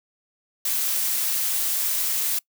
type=noise; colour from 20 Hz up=blue; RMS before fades=-24 dBFS; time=0.65-2.39 s; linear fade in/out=5 ms; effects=noise-tail reverb RT60 0.1 s tail -24 dB re dry